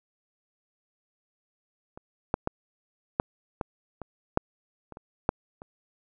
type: clicks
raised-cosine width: 1 ms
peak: -28 / -9 / -13 / -8 / -15 / -23 / -7 / -28 / -28 / -7 / -28 dBFS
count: 11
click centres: 1.975 / 2.341 / 2.474 / 3.199 / 3.612 / 4.017 / 4.374 / 4.923 / 4.971 / 5.291 / 5.619 s
effects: none